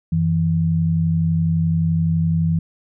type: tone pair together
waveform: sine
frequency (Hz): 91.8 / 163.57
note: F#2 / E3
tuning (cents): -13 / -13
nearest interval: minor seventh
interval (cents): 1000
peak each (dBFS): -22 / -16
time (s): 0.12-2.59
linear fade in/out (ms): 5
effects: none